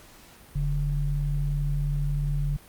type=tone pair together; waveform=sine; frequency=41.1 / 144.1 Hz; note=E1 / D3; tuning=-4 / -33 cents; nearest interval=octave + minor seventh; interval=2171 cents; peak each=-26 dBFS; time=0.55-2.57 s; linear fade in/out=10 ms; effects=pink hiss -51 dBFS RMS until 2.68 s + Opus 48 kbps